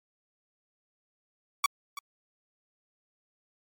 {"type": "tone with echo", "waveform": "sawtooth", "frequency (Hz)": 1135, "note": "C#6", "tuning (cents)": 41, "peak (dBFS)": -17, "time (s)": [1.64, 1.66], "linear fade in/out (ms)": 2, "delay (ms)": 330, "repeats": 1, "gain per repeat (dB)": -15, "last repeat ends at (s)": 1.99, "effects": ["MP3 96 kbps"]}